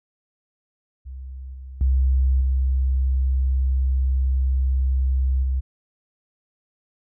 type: tone with level steps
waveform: sine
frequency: 65.41 Hz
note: C2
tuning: in tune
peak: -32 / -34 / -15 / -17 / -19 dBFS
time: 1.05-5.61 s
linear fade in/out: 20 ms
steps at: 1.54 / 1.81 / 2.41 / 5.43 s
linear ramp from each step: 2 ms
effects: none